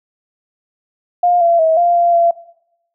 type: tone with pitch steps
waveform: sine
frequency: 707 / 681 / 643 / 695 / 691 / 682 Hz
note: F5 / F5 / E5 / F5 / F5 / F5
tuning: +21 / -44 / -43 / -9 / -19 / -41 cents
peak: -9 dBFS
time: 1.23-2.31 s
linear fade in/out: 5 ms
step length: 180 ms
effects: noise-tail reverb RT60 0.8 s tail -19 dB re dry